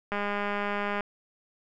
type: click train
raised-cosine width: 0.5 ms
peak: -16 dBFS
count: 182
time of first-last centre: 0.12-1.007 s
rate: 204 Hz
effects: none